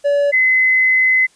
triangle / sine tone pair in turn, 572 / 2038 Hz, D5 / C7, -46 / -46 cents, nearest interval octave + minor seventh, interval 2200 cents, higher second, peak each -10 dBFS, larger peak neither, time 0.04-0.32 / 0.32-1.27 s, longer second, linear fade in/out 20 ms, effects white hiss -53 dBFS RMS until 1.35 s + resampled to 22050 Hz

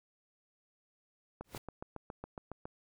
click train, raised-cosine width 1 ms, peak -28 dBFS, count 10, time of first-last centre 1.41-2.655 s, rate 7.23 Hz
pink noise with exponential growth, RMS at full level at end -41 dBFS, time 1.44-1.58 s, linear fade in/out 5 ms, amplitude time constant 29 ms
effects none

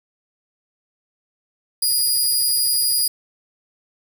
15% pulse tone, 4884 Hz, D#8, 33 cents flat, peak -10 dBFS, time 1.82-3.08 s, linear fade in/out 5 ms, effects none

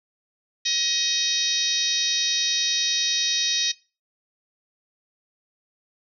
harmonic tone, 630 Hz, D#5, 21 cents sharp, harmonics 3 / 4 / 5 / 6 / 7 / 8 / 9 / 10, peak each -35 / -32 / -32 / -25 / -31 / -30 / -28 / -36 dBFS, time 0.65-3.72 s, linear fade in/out 10 ms, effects noise-tail reverb RT60 0.3 s tail -19 dB re dry

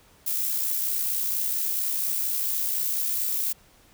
violet noise with amplitude modulation, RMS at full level -25 dBFS, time 0.26-3.53 s, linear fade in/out 10 ms, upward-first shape sine, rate 64.3 Hz, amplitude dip 35%, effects pink hiss -57 dBFS RMS until 3.93 s

